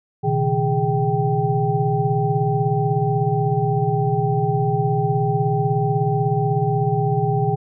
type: tone cluster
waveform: sine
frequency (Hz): 121.9 / 138.3 / 158 / 412.8 / 780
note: B2 / C#3 / D#3 / G#4 / G5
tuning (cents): -22 / -4 / +27 / -10 / -9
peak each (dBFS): -23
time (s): 0.23-7.56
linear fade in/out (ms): 20
effects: none